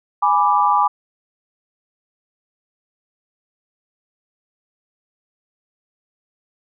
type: chord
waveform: sine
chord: G# diminished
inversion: none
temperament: equal with one note detuned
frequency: 828.2 / 987.8 / 1174.7 Hz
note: G#5 / B5 / D6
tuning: -5 / 0 / 0 cents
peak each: -17 dBFS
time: 0.22-0.88 s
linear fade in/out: 10 ms
effects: none